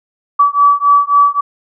sine beating tone pair, 1146 / 1149.7 Hz, D6 / D6, -43 / -37 cents, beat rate 3.7 Hz, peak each -10 dBFS, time 0.39-1.41 s, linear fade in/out 10 ms, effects none

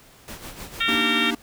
pink noise with tremolo, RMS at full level -36 dBFS, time 0.28-1.02 s, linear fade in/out 0 ms, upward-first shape sine, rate 6.6 Hz, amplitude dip 65%
harmonic tone, 458.3 Hz, A#4, 29 cents flat, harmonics 3 / 4 / 5 / 6 / 7 / 8, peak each -27 / -27 / -27 / -27 / -27 / -27 dBFS, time 0.8-1.31 s, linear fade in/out 10 ms
square chord, Eb major seventh, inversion second, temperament equal, 233.1 / 293.7 / 311.1 / 392 Hz, Bb3 / D4 / Eb4 / G4, 0 / 0 / 0 / 0 cents, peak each -28 / -31 / -32 / -32 dBFS, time 0.88-1.35 s, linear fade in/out 5 ms
effects pink hiss -51 dBFS RMS until 1.42 s

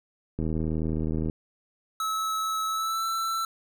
click train, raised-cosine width 3 ms, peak -17 dBFS, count 73, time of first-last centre 0.39-1.298 s, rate 79.3 Hz
square tone with pitch glide, 1298 to 1334.5 Hz, E6 to E6, -27 to +21 cents, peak -27 dBFS, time 2-3.45 s, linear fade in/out 2 ms, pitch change +48 cents, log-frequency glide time 2.7-3.06 s
effects none

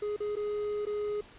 triangle tone with dropouts, 416.9 Hz, G#4, 7 cents sharp, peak -28 dBFS, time 0.02-1.21 s, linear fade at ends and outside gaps 5 ms, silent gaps 0.164-0.203 / 0.356-0.366 / 0.854-0.867 s, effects pink hiss -54 dBFS RMS until 1.38 s + resampled to 8000 Hz

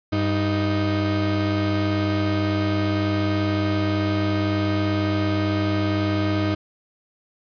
35% pulse tone pair together, 98 / 311.3 Hz, G2 / D#4, 0 / +1 cents, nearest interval octave + minor sixth, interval 2001 cents, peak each -21 / -21 dBFS, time 0.12-6.55 s, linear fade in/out 10 ms, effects resampled to 11025 Hz + 8-bit

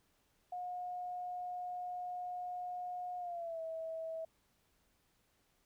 sine tone with pitch glide, 720 to 648.9 Hz, F#5 to E5, -47 to -27 cents, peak -39 dBFS, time 0.52-4.25 s, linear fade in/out 5 ms, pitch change -180 cents, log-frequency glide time 3.18-3.61 s, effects pink hiss -75 dBFS RMS until 5.65 s

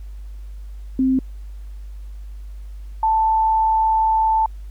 sine tone pair in turn, 261.6 / 882.7 Hz, C4 / A5, 0 / +5 cents, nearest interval octave + major sixth, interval 2105 cents, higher second, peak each -14 dBFS, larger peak neither, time 0.99-1.19 / 3.03-4.46 s, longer second, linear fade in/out 2 ms, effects added 50 Hz sine -31 dBFS peak until 4.7 s + pink hiss -58 dBFS RMS until 4.7 s

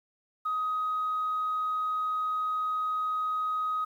sine tone, 1257 Hz, D#6, 17 cents sharp, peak -26 dBFS, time 0.45-3.85 s, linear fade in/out 10 ms, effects tanh soft clip ceiling -23 dBFS + 10-bit

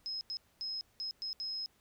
sine tone bursts at uneven times, 5130 Hz, E8, 48 cents flat, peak -36 dBFS, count 6, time 0.06-0.21 / 0.3-0.37 / 0.61-0.81 / 1-1.11 / 1.22-1.33 / 1.4-1.66 s, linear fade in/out 0 ms, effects pink hiss -70 dBFS RMS until 1.8 s

